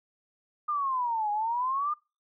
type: exponential two-way sweep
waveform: sine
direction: down then up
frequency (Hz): 1223 to 821 to 1223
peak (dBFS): -26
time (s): 0.68-1.94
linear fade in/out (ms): 10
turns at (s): 1.31
effects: noise-tail reverb RT60 0.3 s tail -26 dB re dry